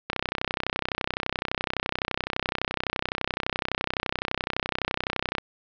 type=click train; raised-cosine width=0.3 ms; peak=-9 dBFS; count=169; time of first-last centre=0.1-5.383 s; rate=31.8 Hz; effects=low-pass 5000 Hz 12 dB/octave

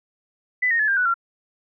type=tone with pitch steps; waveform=sine; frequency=1998 / 1853.5 / 1719.4 / 1595 / 1479.6 / 1372.6 Hz; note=B6 / A#6 / A6 / G6 / F#6 / F6; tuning=+20 / -10 / -40 / +30 / 0 / -30 cents; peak=-17 dBFS; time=0.62-1.142 s; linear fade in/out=10 ms; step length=87 ms; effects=none

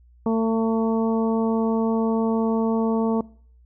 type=harmonic tone; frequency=224.7 Hz; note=A3; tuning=37 cents sharp; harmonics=1 / 2 / 3 / 4 / 5; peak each=-20 / -24 / -32 / -31 / -35 dBFS; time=0.26-3.21 s; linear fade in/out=2 ms; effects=noise-tail reverb RT60 0.5 s tail -22 dB re dry + added 60 Hz sine -50 dBFS peak until 3.65 s

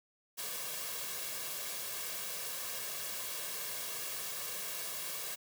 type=noise with comb filter; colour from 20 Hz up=white; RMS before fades=-40 dBFS; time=0.37-5.36 s; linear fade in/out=20 ms; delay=1.8 ms; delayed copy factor=+0.6; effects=high-pass 150 Hz 12 dB/octave

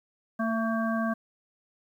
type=harmonic tone with a mistuned harmonic; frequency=226.1 Hz; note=A3; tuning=47 cents sharp; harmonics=1 / 3 / 5 / 7; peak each=-27 / -32 / -34 / -35 dBFS; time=0.39-1.14 s; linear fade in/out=10 ms; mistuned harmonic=3; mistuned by=-26 cents; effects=10-bit

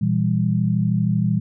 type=chord; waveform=sine; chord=E diminished; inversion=second; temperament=just; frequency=118.67 / 164.81 / 197.78 Hz; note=Bb2 / E3 / G3; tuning=+31 / 0 / +16 cents; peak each=-21 dBFS; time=0.01-1.4 s; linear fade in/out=10 ms; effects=none

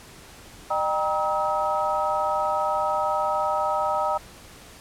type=tone cluster; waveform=sine; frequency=609 / 786 / 946 / 1281 Hz; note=D#5 / G5 / A#5 / E6; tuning=-37 / +4 / +25 / -50 cents; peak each=-27 dBFS; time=0.7-4.18 s; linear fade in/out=10 ms; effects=pink hiss -46 dBFS RMS until 4.8 s + low-pass 12000 Hz 12 dB/octave

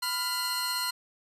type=tone cluster; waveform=sawtooth; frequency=998 / 1399 / 4213 Hz; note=B5 / F6 / C8; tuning=+18 / +3 / +11 cents; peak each=-30 / -32 / -28 dBFS; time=0.02-0.91 s; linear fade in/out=10 ms; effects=resampled to 32000 Hz

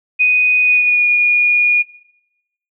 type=tone with pitch glide; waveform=sine; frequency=2489 to 2441 Hz; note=D#7 to D#7; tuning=0 to -34 cents; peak=-9 dBFS; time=0.19-1.83 s; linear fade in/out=20 ms; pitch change=-34 cents; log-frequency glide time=0.61-1.08 s; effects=noise-tail reverb RT60 0.9 s tail -18 dB re dry

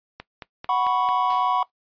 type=click train; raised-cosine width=0.3 ms; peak=-19 dBFS; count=5; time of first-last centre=0.2-1.089 s; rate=4.5 Hz
type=chord; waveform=triangle; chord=F# suspended fourth; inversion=none; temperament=just; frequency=740 / 986.7 / 1110 Hz; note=F#5 / B5 / C#6; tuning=0 / -2 / +2 cents; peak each=-22 dBFS; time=0.69-1.63 s; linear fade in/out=2 ms
type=noise with exponential decay; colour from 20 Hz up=white; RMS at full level=-37 dBFS; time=1.3-1.7 s; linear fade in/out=0 ms; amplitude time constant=86 ms
effects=noise-tail reverb RT60 0.1 s tail -18 dB re dry + resampled to 11025 Hz

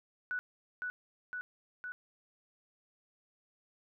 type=tone with echo; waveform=sine; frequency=1480 Hz; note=F#6; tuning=in tune; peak=-33 dBFS; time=0.31-0.39 s; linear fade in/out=0 ms; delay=510 ms; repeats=3; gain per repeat=-2 dB; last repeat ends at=1.92 s; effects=none

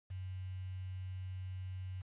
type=tone with quantisation; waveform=sine; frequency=93 Hz; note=F#2; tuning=9 cents sharp; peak=-40 dBFS; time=0.1-2.02 s; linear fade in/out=10 ms; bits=10; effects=resampled to 8000 Hz

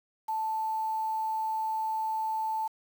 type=tone with quantisation; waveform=sine; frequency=880 Hz; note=A5; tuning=in tune; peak=-28 dBFS; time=0.28-2.68 s; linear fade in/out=10 ms; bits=8; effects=none

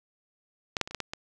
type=clicks; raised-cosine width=0.2 ms; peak=-11 / -7 / -22 / -25 / -15 / -14 / -17 dBFS; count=7; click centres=0.768 / 0.813 / 0.875 / 0.91 / 0.947 / 1.003 / 1.135 s; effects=none

